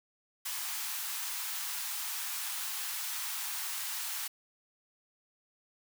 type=high-pass noise; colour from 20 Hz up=white; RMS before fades=-37 dBFS; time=0.45-4.28 s; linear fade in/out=10 ms; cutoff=800 Hz; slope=48 dB/octave; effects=none